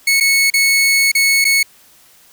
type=tone with dropouts; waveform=sawtooth; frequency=2203 Hz; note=C#7; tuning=11 cents flat; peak=-7 dBFS; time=0.07-1.63 s; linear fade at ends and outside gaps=5 ms; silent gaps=0.201-0.207 / 0.502-0.538 / 1.117-1.15 / 1.444-1.45 s; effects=white hiss -48 dBFS RMS until 2.32 s